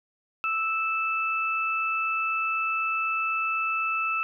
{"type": "tone pair together", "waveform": "sine", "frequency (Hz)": [1316, 2632], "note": ["E6", "E7"], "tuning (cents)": [-3, -3], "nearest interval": "octave", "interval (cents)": 1200, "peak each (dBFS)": -27, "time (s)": [0.44, 4.23], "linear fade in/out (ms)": 0, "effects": []}